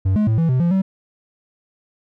triangle tone with pitch steps, 95.2 / 211.8 / 110.6 / 164.9 / 128.1 / 171.7 / 191.2 Hz, F#2 / G#3 / A2 / E3 / C3 / F3 / G3, +50 / +34 / +9 / +1 / -36 / -29 / -43 cents, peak -12 dBFS, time 0.05-0.82 s, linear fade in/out 10 ms, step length 110 ms, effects none

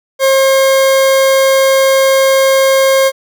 40% pulse tone, 536 Hz, C5, 42 cents sharp, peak -6 dBFS, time 0.19-3.12 s, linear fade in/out 50 ms, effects none

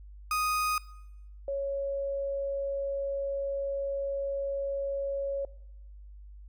35% pulse / sine tone pair in turn, 1244.5 / 554.4 Hz, D#6 / C#5, 0 / 0 cents, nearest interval octave + major second, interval 1400 cents, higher first, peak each -25 / -29 dBFS, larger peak first, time 0.31-0.78 / 1.48-5.45 s, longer second, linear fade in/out 2 ms, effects noise-tail reverb RT60 0.9 s tail -21 dB re dry + added 50 Hz sine -45 dBFS peak until 6.48 s

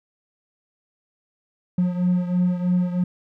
triangle beating tone pair, 178.6 / 181.7 Hz, F3 / F#3, +39 / -31 cents, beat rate 3.1 Hz, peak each -17 / -22 dBFS, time 1.78-3.04 s, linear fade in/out 5 ms, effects tanh soft clip ceiling -10 dBFS

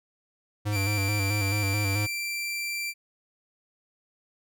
square tone with vibrato, 101.2 Hz, G#2, 44 cents flat, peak -26 dBFS, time 0.65-2.07 s, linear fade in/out 20 ms, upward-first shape square, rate 4.6 Hz, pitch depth 53 cents each way
sawtooth tone, 2352 Hz, D7, 2 cents sharp, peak -26 dBFS, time 0.71-2.94 s, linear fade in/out 50 ms
effects none

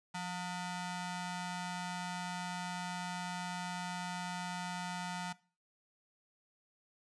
sawtooth ring-modulated tone, 540 Hz, C#5, 45 cents flat, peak -31 dBFS, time 0.14-5.33 s, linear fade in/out 10 ms, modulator 364 Hz, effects noise-tail reverb RT60 0.4 s tail -21 dB re dry + resampled to 22050 Hz

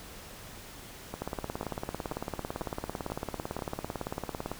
two click trains, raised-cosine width 1 ms, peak -19 / -21 dBFS, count 60 / 6, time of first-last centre 1.22-4.516 / 1.14-3.591 s, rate 17.9 / 2.04 Hz, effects pink hiss -47 dBFS RMS until 4.59 s

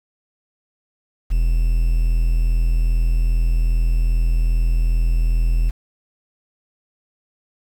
triangle tone with quantisation, 41.24 Hz, E1, 2 cents sharp, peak -12 dBFS, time 1.3-5.71 s, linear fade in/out 20 ms, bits 7, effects none

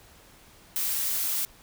blue noise, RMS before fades -28 dBFS, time 0.76-1.45 s, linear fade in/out 0 ms, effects pink hiss -54 dBFS RMS until 1.62 s

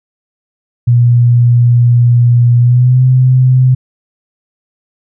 sine tone with pitch glide, 120.4 to 128.3 Hz, B2 to C3, -44 to -34 cents, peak -4 dBFS, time 0.87-3.75 s, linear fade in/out 10 ms, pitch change +110 cents, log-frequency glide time 2.59-3.02 s, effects none

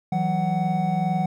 triangle tone cluster, 163.6 / 185.7 / 745 Hz, E3 / F#3 / F#5, -13 / +7 / +12 cents, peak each -23 dBFS, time 0.12-1.26 s, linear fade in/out 5 ms, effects none

